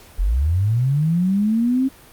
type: linear sweep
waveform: sine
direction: up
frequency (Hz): 38.89 to 270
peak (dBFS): -15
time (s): 0.18-1.89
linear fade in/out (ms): 20
effects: pink hiss -46 dBFS RMS until 2.12 s + Opus 48 kbps